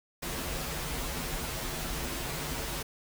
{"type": "noise with comb filter", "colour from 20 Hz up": "pink", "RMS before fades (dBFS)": -35, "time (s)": [0.22, 2.83], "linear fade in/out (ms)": 10, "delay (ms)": 10, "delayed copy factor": -0.95, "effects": []}